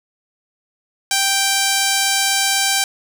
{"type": "tone", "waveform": "5% pulse", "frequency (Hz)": 784, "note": "G5", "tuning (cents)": 0, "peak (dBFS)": -3, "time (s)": [1.11, 2.84], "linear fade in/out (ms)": 2, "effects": []}